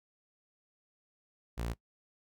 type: tone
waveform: sawtooth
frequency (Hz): 58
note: A#1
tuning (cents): -8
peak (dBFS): -30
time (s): 1.57-1.74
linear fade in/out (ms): 20
effects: noise-tail reverb RT60 0.1 s tail -19 dB re dry